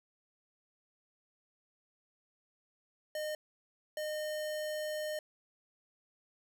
square tone bursts at uneven times, 611 Hz, D#5, 32 cents flat, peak -36 dBFS, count 2, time 3.15-3.35 / 3.97-5.19 s, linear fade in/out 2 ms, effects none

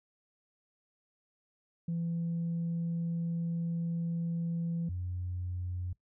sine tone pair in turn, 168.3 / 90.03 Hz, E3 / F#2, +36 / -47 cents, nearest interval major seventh, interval 1083 cents, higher first, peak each -29 / -33 dBFS, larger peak first, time 1.88-4.89 / 4.89-5.93 s, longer first, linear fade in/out 5 ms, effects noise-tail reverb RT60 0.1 s tail -20 dB re dry + tanh soft clip ceiling -28 dBFS

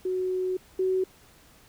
sine tone pair in turn, 370 / 374.7 Hz, F#4 / F#4, 0 / +22 cents, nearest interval unison, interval 22 cents, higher second, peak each -25 / -22 dBFS, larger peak second, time 0.05-0.57 / 0.79-1.04 s, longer first, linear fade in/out 5 ms, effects pink hiss -56 dBFS RMS until 1.68 s

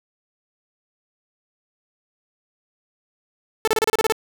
sawtooth tone bursts, 440 Hz, A4, in tune, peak -12 dBFS, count 9, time 3.65-4.123 s, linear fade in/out 0 ms, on 25 ms, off 31 ms, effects none

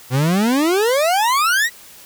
40% pulse exponential sweep, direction up, 121.9 to 1992 Hz, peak -13 dBFS, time 0.1-1.7 s, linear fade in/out 50 ms, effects white hiss -42 dBFS RMS until 2.05 s

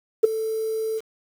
sine tone with ADSR envelope, 441.5 Hz, A4, 6 cents sharp, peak -6 dBFS, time 0.23-1.01 s, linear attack 14 ms, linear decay 11 ms, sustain -17 dB, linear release 36 ms, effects tanh soft clip ceiling -4 dBFS + 7-bit

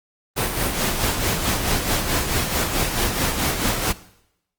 pink noise with tremolo, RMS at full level -20 dBFS, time 0.36-3.93 s, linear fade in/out 20 ms, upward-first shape sine, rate 4.6 Hz, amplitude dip 50%, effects noise-tail reverb RT60 0.8 s tail -18 dB re dry + Opus 32 kbps

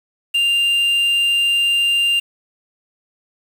triangle tone with quantisation, 2794 Hz, F7, in tune, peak -12 dBFS, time 0.34-2.2 s, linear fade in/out 10 ms, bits 6, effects none

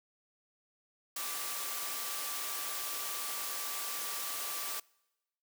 sine tone in noise, 1167 Hz, D6, 11 cents flat, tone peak -47 dBFS, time 1.16-4.8 s, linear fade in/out 5 ms, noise white, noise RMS -38 dBFS, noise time 1.16-4.8 s, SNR -12 dB, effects noise-tail reverb RT60 1.0 s tail -26 dB re dry + high-pass 400 Hz 12 dB/octave

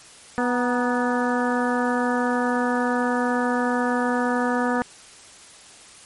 harmonic tone with a mistuned harmonic, 246.4 Hz, B3, 4 cents flat, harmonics 1 / 2 / 3 / 4 / 5 / 6 / 7, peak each -23 / -26 / -28 / -29 / -30 / -31 / -31 dBFS, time 0.38-4.82 s, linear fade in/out 0 ms, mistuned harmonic 4, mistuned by -59 cents, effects white hiss -46 dBFS RMS until 6.05 s + MP3 48 kbps

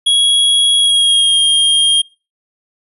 square tone with pitch glide, 3322 to 3226 Hz, G#7 to G7, 0 to +49 cents, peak -9 dBFS, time 0.06-2.02 s, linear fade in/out 10 ms, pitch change -51 cents, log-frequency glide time 0.79-1.4 s, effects noise-tail reverb RT60 0.3 s tail -23 dB re dry + resampled to 32000 Hz

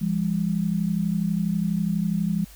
sine tone pair together, 170.2 / 202.4 Hz, F3 / G#3, -44 / -44 cents, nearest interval minor third, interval 300 cents, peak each -24 / -24 dBFS, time 0.01-2.45 s, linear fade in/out 10 ms, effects added 50 Hz sine -46 dBFS peak until 2.55 s + white hiss -50 dBFS RMS until 2.55 s

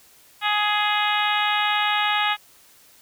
harmonic tone, 417.7 Hz, G#4, 10 cents sharp, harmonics 2 / 3 / 4 / 5 / 6 / 7 / 8 / 9, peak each -24 / -26 / -27 / -28 / -29 / -29 / -30 / -31 dBFS, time 0.41-2.37 s, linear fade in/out 50 ms, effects white hiss -53 dBFS RMS until 3.01 s

